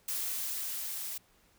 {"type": "noise with level ramp", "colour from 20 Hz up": "blue", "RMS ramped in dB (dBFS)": [-34, -39], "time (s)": [0.08, 1.18], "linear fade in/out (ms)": 5, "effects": ["pink hiss -66 dBFS RMS until 1.58 s"]}